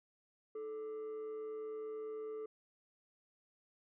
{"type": "tone with frequency modulation", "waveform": "sine", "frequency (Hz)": 435.5, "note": "A4", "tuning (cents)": -18, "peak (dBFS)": -39, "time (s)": [0.55, 2.46], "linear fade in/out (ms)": 5, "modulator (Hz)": 746, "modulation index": 0.26, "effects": ["tanh soft clip ceiling -39 dBFS"]}